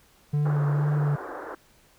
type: tone with vibrato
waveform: triangle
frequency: 146.4 Hz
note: D3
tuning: 5 cents flat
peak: -19 dBFS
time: 0.33-1.16 s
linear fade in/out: 10 ms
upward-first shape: triangle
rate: 2.1 Hz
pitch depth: 25 cents each way
type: band-pass noise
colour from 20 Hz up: pink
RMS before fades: -37 dBFS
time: 0.45-1.55 s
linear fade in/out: 5 ms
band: 310 to 1600 Hz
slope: 48 dB/octave
effects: pink hiss -59 dBFS RMS until 1.98 s